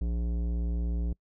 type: tone with tanh clipping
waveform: sine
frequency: 58.27 Hz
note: A#1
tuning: in tune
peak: -29 dBFS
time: 0.01-1.13 s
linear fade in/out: 5 ms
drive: 14 dB
effects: noise-tail reverb RT60 0.1 s tail -26 dB re dry